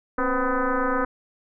sine tone with frequency modulation, 493.9 Hz, B4, in tune, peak -20 dBFS, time 0.18-1.05 s, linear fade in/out 5 ms, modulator 254 Hz, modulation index 4.1, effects none

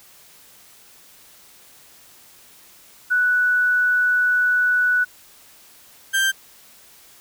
sine / 35% pulse tone pair in turn, 1480 / 1575.6 Hz, F#6 / G6, 0 / +8 cents, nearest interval minor second, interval 108 cents, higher second, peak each -15 dBFS, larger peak neither, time 3.1-5.05 / 6.13-6.32 s, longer first, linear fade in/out 20 ms, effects white hiss -49 dBFS RMS until 7.2 s

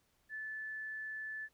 sine tone, 1743 Hz, A6, 17 cents flat, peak -40 dBFS, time 0.29-1.49 s, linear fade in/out 50 ms, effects pink hiss -75 dBFS RMS until 1.53 s

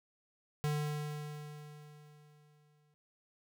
square tone with exponential decay, 149.3 Hz, D3, 29 cents sharp, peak -31 dBFS, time 0.64-2.94 s, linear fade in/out 0 ms, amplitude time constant 500 ms, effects none

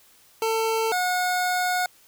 25% pulse tone pair in turn, 447.2 / 726.1 Hz, A4 / F#5, +28 / -33 cents, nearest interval minor sixth, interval 839 cents, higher second, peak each -18 dBFS, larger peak neither, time 0.42-0.92 / 0.92-1.86 s, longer second, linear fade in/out 2 ms, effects white hiss -56 dBFS RMS until 2.07 s

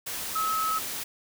sine tone in noise, 1289 Hz, E6, 39 cents flat, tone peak -25 dBFS, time 0.35-0.79 s, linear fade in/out 10 ms, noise white, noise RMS -34 dBFS, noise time 0.06-1.04 s, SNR +6 dB, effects none

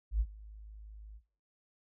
sine tone with ADSR envelope, 52.8 Hz, G#1, 29 cents sharp, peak -24 dBFS, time 0.11-1.21 s, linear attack 93 ms, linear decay 52 ms, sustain -22 dB, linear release 49 ms, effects noise-tail reverb RT60 0.4 s tail -19 dB re dry

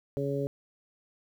harmonic tone, 140 Hz, C#3, 18 cents sharp, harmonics 1 / 2 / 3 / 4, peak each -33 / -35 / -32 / -35 dBFS, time 0.17-0.47 s, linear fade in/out 0 ms, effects 10-bit

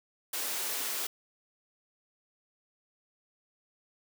white high-pass noise, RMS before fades -34 dBFS, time 0.33-1.07 s, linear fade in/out 5 ms, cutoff 280 Hz, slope 24 dB/octave, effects none

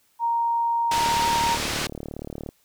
sine tone, 932.3 Hz, A#5, in tune, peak -20 dBFS, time 0.19-1.58 s, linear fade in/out 50 ms
white low-pass noise, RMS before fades -28 dBFS, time 0.91-1.87 s, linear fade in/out 5 ms, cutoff 5000 Hz, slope 12 dB/octave
click train, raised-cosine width 2 ms, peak -20 dBFS, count 57, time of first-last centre 0.98-2.489 s, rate 37.1 Hz
effects white hiss -64 dBFS RMS until 2.64 s

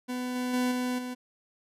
40% pulse tone with level steps, 249.8 Hz, B3, 20 cents sharp, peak -30 / -28 / -24 / -27 / -33 dBFS, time 0.08-1.15 s, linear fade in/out 20 ms, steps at 0.35 / 0.53 / 0.71 / 0.98 s, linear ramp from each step 10 ms, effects resampled to 32000 Hz

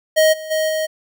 square tone with level steps, 628 Hz, D#5, 16 cents sharp, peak -11 / -29 / -17 / -19 dBFS, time 0.16-0.87 s, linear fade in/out 20 ms, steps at 0.32 / 0.5 / 0.68 s, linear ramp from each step 20 ms, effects none

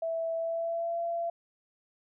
sine tone with pitch glide, 658 to 679.2 Hz, E5 to F5, -3 to -48 cents, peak -29 dBFS, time 0.02-1.3 s, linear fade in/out 5 ms, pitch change +55 cents, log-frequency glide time 0.35-0.99 s, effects none

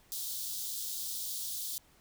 white high-pass noise, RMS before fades -38 dBFS, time 0.12-1.78 s, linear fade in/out 0 ms, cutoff 3400 Hz, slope 48 dB/octave, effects pink hiss -64 dBFS RMS until 2 s

